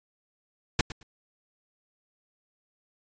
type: noise with echo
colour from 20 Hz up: pink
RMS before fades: -22 dBFS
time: 0.79-0.81 s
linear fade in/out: 2 ms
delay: 110 ms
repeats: 2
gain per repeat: -15 dB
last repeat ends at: 1.03 s
effects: resampled to 16000 Hz